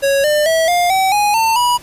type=tone with pitch steps; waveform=square; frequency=553 / 599.6 / 650.1 / 704.8 / 764.2 / 828.6 / 898.4 / 974 Hz; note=C#5 / D5 / E5 / F5 / G5 / G#5 / A5 / B5; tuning=-4 / +36 / -24 / +16 / -44 / -4 / +36 / -24 cents; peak=-12 dBFS; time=0.02-1.78 s; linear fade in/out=20 ms; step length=220 ms; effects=pink hiss -40 dBFS RMS until 1.82 s + resampled to 32000 Hz